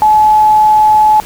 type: tone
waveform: sine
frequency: 856 Hz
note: A5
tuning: 48 cents flat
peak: -4 dBFS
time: 0.02-1.2 s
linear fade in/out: 0 ms
effects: pink hiss -30 dBFS RMS until 1.25 s